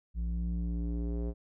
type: tone with low-pass filter sweep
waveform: square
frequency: 58.1 Hz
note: A#1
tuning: 5 cents flat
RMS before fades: -33 dBFS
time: 0.14-1.34 s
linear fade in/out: 50 ms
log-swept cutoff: 120 to 480 Hz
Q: 1.9
effects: none